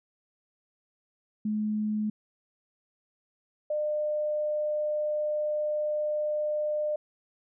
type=tone pair in turn; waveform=sine; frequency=213 / 602.5 Hz; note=G#3 / D5; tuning=+44 / +44 cents; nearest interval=octave + tritone; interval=1800 cents; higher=second; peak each=-26 dBFS; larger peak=neither; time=1.45-2.1 / 3.7-6.96 s; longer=second; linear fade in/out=5 ms; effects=none